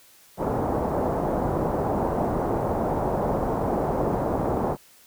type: low-pass noise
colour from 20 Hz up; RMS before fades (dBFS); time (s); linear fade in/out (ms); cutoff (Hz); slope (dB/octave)
white; -25; 0.37-4.77; 50; 820; 24
effects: white hiss -54 dBFS RMS until 5.06 s